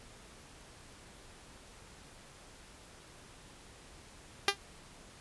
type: tone with exponential decay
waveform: 5% pulse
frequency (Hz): 400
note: G4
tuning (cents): +35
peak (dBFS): -10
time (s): 4.48-4.57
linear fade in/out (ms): 1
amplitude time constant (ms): 18
effects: pink hiss -55 dBFS RMS until 5.2 s + resampled to 24000 Hz